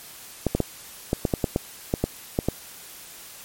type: clicks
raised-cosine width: 2 ms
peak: -7 dBFS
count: 12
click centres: 0.467 / 0.55 / 0.603 / 1.131 / 1.252 / 1.338 / 1.442 / 1.561 / 1.939 / 2.04 / 2.389 / 2.486 s
effects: white hiss -43 dBFS RMS until 3.44 s + MP3 64 kbps